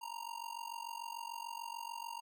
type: tone with amplitude modulation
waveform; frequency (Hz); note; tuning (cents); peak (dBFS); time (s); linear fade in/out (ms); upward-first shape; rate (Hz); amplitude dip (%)
square; 932.3; A#5; 0; -39; 0.01-2.21; 20; sine; 46.8; 90
effects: none